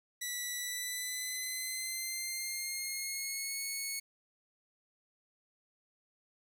10% pulse tone with pitch glide, 1963 to 2203 Hz, B6 to C#7, -11 to -11 cents, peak -27 dBFS, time 0.21-4 s, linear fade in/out 10 ms, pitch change +200 cents, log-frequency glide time 0.58-3.61 s, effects 11-bit

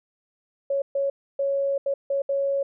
sine tone bursts at uneven times, 554.4 Hz, C#5, in tune, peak -21 dBFS, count 6, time 0.7-0.82 / 0.95-1.1 / 1.39-1.78 / 1.86-1.94 / 2.1-2.22 / 2.29-2.63 s, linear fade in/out 5 ms, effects none

